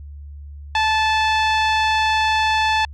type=tone with low-pass filter; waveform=sawtooth; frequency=873 Hz; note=A5; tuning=14 cents flat; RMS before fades=-18 dBFS; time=0.75-2.85 s; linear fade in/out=2 ms; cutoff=3700 Hz; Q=1.4; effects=added 72 Hz sine -33 dBFS peak until 2.93 s